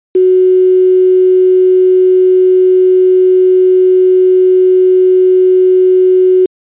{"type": "tone with quantisation", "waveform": "sine", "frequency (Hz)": 370, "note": "F#4", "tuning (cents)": 0, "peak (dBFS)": -4, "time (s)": [0.15, 6.46], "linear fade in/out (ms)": 5, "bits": 5, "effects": ["resampled to 8000 Hz"]}